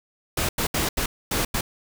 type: noise bursts at uneven times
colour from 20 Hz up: pink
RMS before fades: -24 dBFS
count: 6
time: 0.37-0.49 / 0.58-0.67 / 0.74-0.89 / 0.97-1.06 / 1.31-1.45 / 1.54-1.61 s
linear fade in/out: 5 ms
effects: none